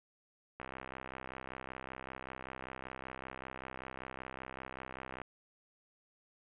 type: click train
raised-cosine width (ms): 0.5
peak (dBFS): -28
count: 302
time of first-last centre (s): 0.6-5.217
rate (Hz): 65.2
effects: resampled to 8000 Hz + 11-bit